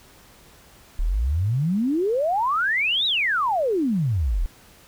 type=exponential two-way sweep; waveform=sine; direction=up then down; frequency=35 to 3951 to 35 Hz; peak=-19 dBFS; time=0.99-4.46 s; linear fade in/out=0 ms; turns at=3.06 s; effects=pink hiss -51 dBFS RMS until 4.87 s